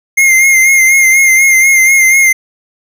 square tone with vibrato, 2118 Hz, C7, 21 cents sharp, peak -5 dBFS, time 0.17-2.33 s, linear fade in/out 10 ms, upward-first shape sine, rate 4.1 Hz, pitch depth 39 cents each way, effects none

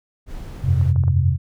brown noise, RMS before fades -33 dBFS, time 0.26-0.94 s, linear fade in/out 50 ms
sine chord, F suspended second, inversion none, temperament equal, 87.31 / 98 / 130.81 Hz, F2 / G2 / C3, 0 / 0 / 0 cents, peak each -17 / -21 / -18 dBFS, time 0.62-1.38 s, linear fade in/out 50 ms
clicks, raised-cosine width 1 ms, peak -23 dBFS, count 4, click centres 0.813 / 0.961 / 1.037 / 1.081 s
effects none

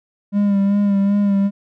triangle tone with vibrato, 200.7 Hz, G3, 41 cents sharp, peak -11 dBFS, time 0.32-1.51 s, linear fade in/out 50 ms, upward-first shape sine, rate 2.6 Hz, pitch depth 32 cents each way, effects none

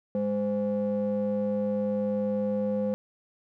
triangle ring-modulated tone, 155.3 Hz, D#3, 3 cents flat, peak -20 dBFS, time 0.15-2.94 s, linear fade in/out 0 ms, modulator 361 Hz, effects none

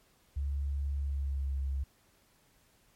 sine tone with pitch glide, 70.2 to 68 Hz, C#2 to C#2, +22 to -33 cents, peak -30 dBFS, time 0.36-1.84 s, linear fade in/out 10 ms, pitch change -55 cents, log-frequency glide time 0.98-1.56 s, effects pink hiss -67 dBFS RMS until 2.95 s + MP3 64 kbps

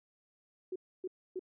sine tone bursts, 370 Hz, F#4, in tune, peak -35 dBFS, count 3, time 0.72-1.394 s, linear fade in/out 5 ms, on 38 ms, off 280 ms, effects none

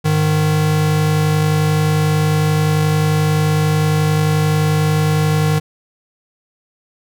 square tone pair together, 102.92 / 154.2 Hz, G#2 / D#3, -15 / -15 cents, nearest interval perfect fifth, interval 700 cents, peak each -21 / -14 dBFS, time 0.04-5.6 s, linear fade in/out 20 ms, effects none

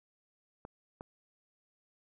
clicks, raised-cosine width 1 ms, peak -30 / -29 dBFS, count 2, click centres 0.651 / 1.009 s, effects none

